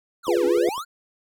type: exponential two-way sweep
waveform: square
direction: down then up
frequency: 1491 to 261.6 to 1491 Hz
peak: -28 dBFS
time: 0.23-0.85 s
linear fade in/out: 50 ms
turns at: 0.45 s
type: click train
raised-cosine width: 1 ms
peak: -28 dBFS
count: 6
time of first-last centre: 0.27-0.779 s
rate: 9.82 Hz
type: chord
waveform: sine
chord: F diminished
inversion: none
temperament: equal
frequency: 349.2 / 415.3 / 493.9 Hz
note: F4 / Ab4 / Cb5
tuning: 0 / 0 / 0 cents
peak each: -21 / -23 / -22 dBFS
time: 0.28-0.69 s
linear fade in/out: 2 ms
effects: none